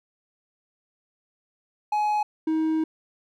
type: tone pair in turn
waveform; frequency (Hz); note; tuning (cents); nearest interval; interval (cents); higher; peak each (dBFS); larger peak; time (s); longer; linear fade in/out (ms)
triangle; 842 / 316.9; G#5 / D#4; +24 / +32; octave + perfect fourth; 1692; first; -19; neither; 1.92-2.23 / 2.47-2.84; second; 5
effects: none

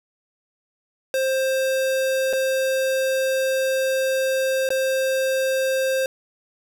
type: tone with dropouts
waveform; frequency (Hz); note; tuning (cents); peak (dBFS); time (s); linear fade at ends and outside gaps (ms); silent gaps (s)
square; 528; C5; +16; -20; 1.14-6.06; 1; 2.329-2.333 / 4.69-4.704
effects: none

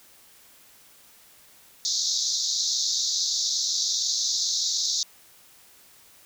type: band-pass noise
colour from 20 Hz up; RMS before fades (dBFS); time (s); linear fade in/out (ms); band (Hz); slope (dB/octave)
white; -26; 1.85-5.03; 0; 3700 to 6700; 96
effects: white hiss -54 dBFS RMS until 6.25 s

